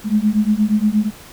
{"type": "beating tone pair", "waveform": "sine", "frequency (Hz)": [207.7, 216.2], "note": ["G#3", "A3"], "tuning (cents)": [0, -30], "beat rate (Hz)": 8.5, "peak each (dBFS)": -16, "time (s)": [0.04, 1.11], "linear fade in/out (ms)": 50, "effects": ["pink hiss -40 dBFS RMS until 1.32 s"]}